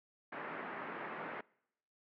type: band-pass noise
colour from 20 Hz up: white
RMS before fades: -44 dBFS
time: 0.32-1.41 s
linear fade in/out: 5 ms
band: 170 to 1900 Hz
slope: 24 dB/octave
effects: noise-tail reverb RT60 0.8 s tail -25 dB re dry + low-pass 3000 Hz 12 dB/octave